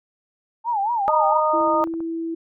sine tone with vibrato, 870 Hz, A5, 20 cents flat, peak -19 dBFS, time 0.64-1.42 s, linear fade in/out 50 ms, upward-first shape sine, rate 4.4 Hz, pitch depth 180 cents each way
harmonic tone, 308.2 Hz, D#4, 16 cents flat, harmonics 2 / 3 / 4, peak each -21 / -21 / -21 dBFS, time 1.08-1.84 s, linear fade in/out 0 ms
sine tone, 329.6 Hz, E4, in tune, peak -24 dBFS, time 1.53-2.35 s, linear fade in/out 10 ms
click train, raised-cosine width 1 ms, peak -27 dBFS, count 7, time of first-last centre 1.61-2.005 s, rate 15.2 Hz
effects none

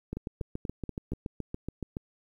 two click trains, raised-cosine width 3 ms, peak -21 / -22 dBFS, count 14 / 5, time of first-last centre 0.13-1.969 / 0.17-1.134 s, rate 7.07 / 4.15 Hz, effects 10-bit

